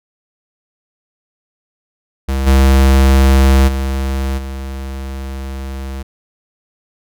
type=tone with level steps; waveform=square; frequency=67 Hz; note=C2; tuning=42 cents sharp; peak=-15 / -7 / -16 / -23 dBFS; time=2.28-6.03 s; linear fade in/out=10 ms; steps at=2.46 / 3.67 / 4.37 s; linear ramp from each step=20 ms; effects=none